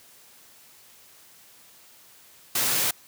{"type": "noise", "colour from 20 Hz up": "white", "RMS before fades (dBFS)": -24, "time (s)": [2.55, 2.91], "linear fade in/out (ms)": 5, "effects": ["white hiss -53 dBFS RMS until 3.07 s", "high-pass 60 Hz 12 dB/octave"]}